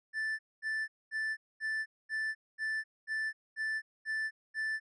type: tone bursts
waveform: triangle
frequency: 1760 Hz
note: A6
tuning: in tune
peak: -30 dBFS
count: 10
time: 0.13-4.8 s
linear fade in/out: 50 ms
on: 260 ms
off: 230 ms
effects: resampled to 24000 Hz